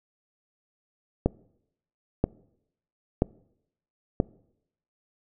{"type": "click train", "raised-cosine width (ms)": 2, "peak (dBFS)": -7, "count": 4, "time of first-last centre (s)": [1.26, 4.201], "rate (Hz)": 1.02, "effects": ["noise-tail reverb RT60 0.8 s tail -24 dB re dry"]}